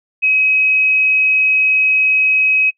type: tone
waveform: sine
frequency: 2543 Hz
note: D#7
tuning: 37 cents sharp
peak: -10 dBFS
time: 0.22-2.71 s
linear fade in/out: 20 ms
effects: noise-tail reverb RT60 0.1 s tail -22 dB re dry